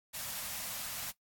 white band-stop noise, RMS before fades -40 dBFS, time 0.13-1.12 s, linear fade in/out 20 ms, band 260 to 510 Hz, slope 48 dB/octave, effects noise-tail reverb RT60 0.1 s tail -17 dB re dry + AAC 64 kbps

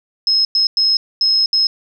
sine tone bursts at uneven times, 5160 Hz, E8, 38 cents flat, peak -11 dBFS, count 5, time 0.27-0.45 / 0.55-0.67 / 0.77-0.97 / 1.21-1.46 / 1.53-1.67 s, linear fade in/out 2 ms, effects none

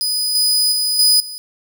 sawtooth tone with level steps, 4978 Hz, D#8, in tune, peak -14 / -10 / -13 / -7 / -25 dBFS, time 0.01-1.38 s, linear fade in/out 0 ms, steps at 0.35 / 0.72 / 0.99 / 1.2 s, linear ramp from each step 2 ms, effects none

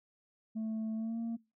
sine tone with pitch glide, 220.4 to 230 Hz, A3 to A#3, +3 to -23 cents, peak -31 dBFS, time 0.55-1.37 s, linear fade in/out 20 ms, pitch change +74 cents, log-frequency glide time 0.95-1.19 s, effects noise-tail reverb RT60 0.3 s tail -25 dB re dry + tanh soft clip ceiling -33 dBFS

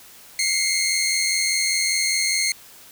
15% pulse tone pair together, 2093 / 2178 Hz, C7 / C#7, 0 / -31 cents, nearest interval minor second, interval 69 cents, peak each -16 dBFS, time 0.39-2.52 s, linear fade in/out 2 ms, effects white hiss -46 dBFS RMS until 2.91 s

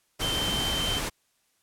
sine tone in noise, 3106 Hz, G7, 17 cents flat, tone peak -28 dBFS, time 0.21-1 s, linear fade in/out 20 ms, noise pink, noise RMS -30 dBFS, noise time 0.19-1.1 s, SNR -1 dB, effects white hiss -70 dBFS RMS until 1.62 s + low-pass 12000 Hz 12 dB/octave

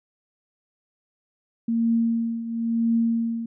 sine tone with tremolo, 230 Hz, A#3, 23 cents flat, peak -17 dBFS, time 1.68-3.46 s, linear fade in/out 5 ms, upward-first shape triangle, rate 0.98 Hz, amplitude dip 75%, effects none

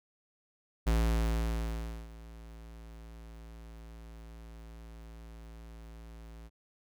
square tone with ADSR envelope, 56.1 Hz, A1, 34 cents sharp, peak -25 dBFS, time 0.86-6.5 s, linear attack 17 ms, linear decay 1200 ms, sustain -22 dB, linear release 38 ms, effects none

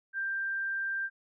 sine tone, 1580 Hz, G6, 13 cents sharp, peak -30 dBFS, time 0.13-1.1 s, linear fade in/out 50 ms, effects none

